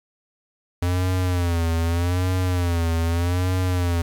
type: tone with vibrato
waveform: square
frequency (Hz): 87.31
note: F2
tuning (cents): 0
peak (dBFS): -20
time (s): 0.82-4.02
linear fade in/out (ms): 5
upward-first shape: sine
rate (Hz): 0.82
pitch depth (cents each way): 96
effects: 8-bit